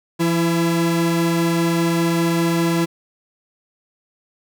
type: tone pair together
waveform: 45% pulse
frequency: 169.1 / 333.2 Hz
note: E3 / E4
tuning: +44 / +19 cents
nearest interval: octave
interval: 1175 cents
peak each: -19 dBFS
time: 0.19-2.86 s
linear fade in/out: 20 ms
effects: none